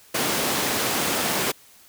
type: high-pass noise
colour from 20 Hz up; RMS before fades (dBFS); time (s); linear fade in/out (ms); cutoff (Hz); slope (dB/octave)
pink; -24; 0.14-1.52; 10; 220; 12
effects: white hiss -52 dBFS RMS until 1.88 s